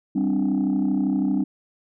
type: chord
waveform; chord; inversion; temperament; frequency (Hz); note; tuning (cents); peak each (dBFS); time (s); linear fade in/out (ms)
sine; G suspended fourth; none; just; 196 / 261.3 / 294; G3 / C4 / D4; 0 / -2 / +2; -22; 0.15-1.44; 10
effects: tanh soft clip ceiling -15 dBFS